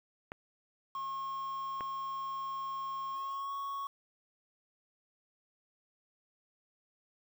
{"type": "clicks", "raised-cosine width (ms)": 0.5, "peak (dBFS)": -26, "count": 2, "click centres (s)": [0.319, 1.808]}
{"type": "tone with pitch glide", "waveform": "triangle", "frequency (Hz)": [1080, 1106.5], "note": ["C#6", "C#6"], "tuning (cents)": [-45, -3], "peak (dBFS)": -34, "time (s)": [0.95, 3.87], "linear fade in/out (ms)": 2, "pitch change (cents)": 42, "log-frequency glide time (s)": [3.12, 3.53]}
{"effects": ["9-bit"]}